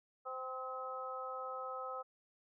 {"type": "harmonic tone with a mistuned harmonic", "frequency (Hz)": 259.5, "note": "C4", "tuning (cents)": -14, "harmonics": [2, 3, 4, 5], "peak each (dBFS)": [-45, -48, -51, -43], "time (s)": [0.25, 2.03], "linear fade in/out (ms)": 20, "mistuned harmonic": 5, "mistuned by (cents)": -20, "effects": []}